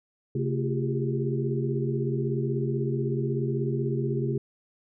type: tone cluster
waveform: sine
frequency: 134.7 / 224.4 / 345.8 / 390.5 / 406.7 Hz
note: C#3 / A3 / F4 / G4 / G#4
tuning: -49 / +34 / -17 / -7 / -36 cents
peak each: -27 / -33 / -33 / -34 / -34 dBFS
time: 0.35-4.38 s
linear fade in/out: 5 ms
effects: none